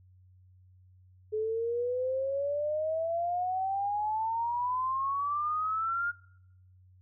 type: exponential sweep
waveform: sine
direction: up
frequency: 426.6 to 1425 Hz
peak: -28 dBFS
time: 1.32-6.12 s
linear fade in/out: 20 ms
effects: noise-tail reverb RT60 0.8 s tail -24 dB re dry + added 92 Hz sine -56 dBFS peak until 7.01 s